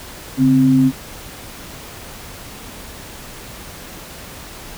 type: tone pair together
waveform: sine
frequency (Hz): 140.76 / 261.6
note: C#3 / C4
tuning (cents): +27 / 0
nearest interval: major seventh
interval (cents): 1073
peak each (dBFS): -17 / -10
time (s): 0.37-0.92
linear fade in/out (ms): 50
effects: pink hiss -35 dBFS RMS until 4.77 s